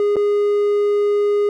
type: tone with dropouts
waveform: triangle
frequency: 411.4 Hz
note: G#4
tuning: 16 cents flat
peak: -12 dBFS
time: 0-1.49 s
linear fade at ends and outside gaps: 1 ms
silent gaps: 0.158-0.166 s
effects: none